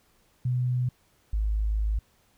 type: tone pair in turn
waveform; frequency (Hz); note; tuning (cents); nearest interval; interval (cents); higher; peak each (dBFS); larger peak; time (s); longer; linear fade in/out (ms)
sine; 125 / 52.92; B2 / G#1; +21 / +33; octave + minor third; 1488; first; -23; neither; 0.45-0.89 / 1.33-1.99; second; 5
effects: pink hiss -65 dBFS RMS until 2.37 s